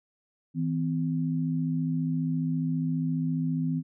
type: tone pair together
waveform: sine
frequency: 161.27 / 256 Hz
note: E3 / C4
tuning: -38 / -38 cents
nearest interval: minor sixth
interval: 800 cents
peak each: -27 / -29 dBFS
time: 0.54-3.83 s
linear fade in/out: 50 ms
effects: none